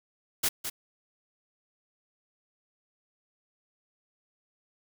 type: noise with echo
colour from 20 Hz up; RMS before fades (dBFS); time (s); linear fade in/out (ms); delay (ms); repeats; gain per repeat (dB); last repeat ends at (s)
white; -26; 0.43-0.49; 10; 210; 1; -8; 0.7
effects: none